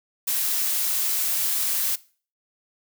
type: noise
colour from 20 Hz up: blue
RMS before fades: -24 dBFS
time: 0.27-1.96 s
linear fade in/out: 10 ms
effects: noise-tail reverb RT60 0.4 s tail -20 dB re dry